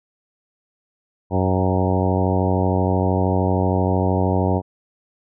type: harmonic tone with a mistuned harmonic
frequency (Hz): 93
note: F#2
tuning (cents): +9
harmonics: 1 / 2 / 3 / 4 / 5 / 6 / 7 / 8 / 9 / 10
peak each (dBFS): -20 / -23 / -25 / -26 / -27 / -28 / -28 / -29 / -30 / -30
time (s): 1.3-4.62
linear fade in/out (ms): 50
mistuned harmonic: 8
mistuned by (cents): +19
effects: none